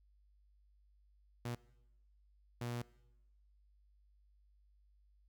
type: tone bursts at uneven times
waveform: sawtooth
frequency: 120 Hz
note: B2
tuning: 49 cents flat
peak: -35 dBFS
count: 2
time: 1.45-1.55 / 2.61-2.82 s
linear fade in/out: 5 ms
effects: noise-tail reverb RT60 0.9 s tail -21 dB re dry + added 50 Hz sine -66 dBFS peak until 5.28 s